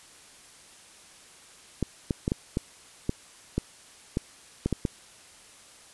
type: clicks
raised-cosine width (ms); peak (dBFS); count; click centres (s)
3; -12; 11; 1.827 / 2.108 / 2.279 / 2.319 / 2.571 / 3.094 / 3.58 / 4.171 / 4.66 / 4.727 / 4.852
effects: white hiss -52 dBFS RMS until 5.93 s + resampled to 24000 Hz